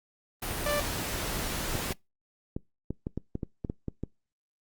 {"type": "noise", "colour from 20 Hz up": "pink", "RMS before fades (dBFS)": -33, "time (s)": [0.42, 1.93], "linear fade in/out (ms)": 5}
{"type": "tone", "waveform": "sawtooth", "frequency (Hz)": 587.3, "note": "D5", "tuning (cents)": 0, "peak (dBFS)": -23, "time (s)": [0.66, 0.8], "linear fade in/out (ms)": 2}
{"type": "clicks", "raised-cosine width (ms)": 3, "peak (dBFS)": -19, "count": 12, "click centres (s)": [1.754, 1.907, 2.565, 2.906, 3.069, 3.176, 3.354, 3.432, 3.648, 3.699, 3.883, 4.036]}
{"effects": ["noise-tail reverb RT60 0.2 s tail -26 dB re dry", "Opus 32 kbps"]}